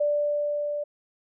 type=tone with level ramp; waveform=sine; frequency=587.3 Hz; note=D5; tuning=in tune; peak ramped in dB=-20 to -27 dBFS; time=0-0.84 s; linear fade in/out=10 ms; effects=none